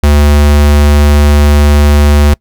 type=tone; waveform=square; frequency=73.2 Hz; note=D2; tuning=5 cents flat; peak=-4 dBFS; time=0.03-2.34 s; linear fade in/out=5 ms; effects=noise-tail reverb RT60 0.1 s tail -25 dB re dry